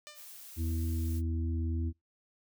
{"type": "tone with exponential decay", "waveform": "5% pulse", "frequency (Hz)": 598, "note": "D5", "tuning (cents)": 31, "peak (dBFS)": -32, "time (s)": [0.07, 0.36], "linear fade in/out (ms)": 0, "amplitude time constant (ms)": 62}
{"type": "noise", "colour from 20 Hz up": "blue", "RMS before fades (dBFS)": -49, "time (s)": [0.14, 1.22], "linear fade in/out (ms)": 50}
{"type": "harmonic tone", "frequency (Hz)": 82.1, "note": "E2", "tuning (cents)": -6, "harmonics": [1, 3, 4], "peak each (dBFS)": [-30, -40, -42], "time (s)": [0.56, 1.93], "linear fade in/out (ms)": 50}
{"effects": ["noise-tail reverb RT60 0.2 s tail -26 dB re dry"]}